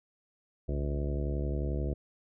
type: harmonic tone with a mistuned harmonic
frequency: 71.3 Hz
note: C#2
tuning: 49 cents sharp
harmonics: 1 / 2 / 3 / 4 / 5 / 6 / 7 / 8 / 9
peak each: -31 / -36 / -42 / -42 / -40 / -46 / -43 / -50 / -46 dBFS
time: 0.68-1.94 s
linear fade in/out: 10 ms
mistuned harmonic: 1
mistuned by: -140 cents
effects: none